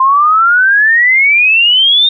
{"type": "exponential sweep", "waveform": "sine", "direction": "up", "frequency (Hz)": [1039, 3692], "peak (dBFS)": -5, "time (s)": [0, 2.09], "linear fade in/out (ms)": 5, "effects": []}